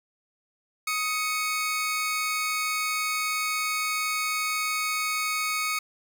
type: tone pair together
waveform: sawtooth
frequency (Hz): 1255.4 / 2217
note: D#6 / C#7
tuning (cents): +15 / 0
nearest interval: minor seventh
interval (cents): 985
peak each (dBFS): -25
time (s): 0.87-5.79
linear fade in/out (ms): 5
effects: none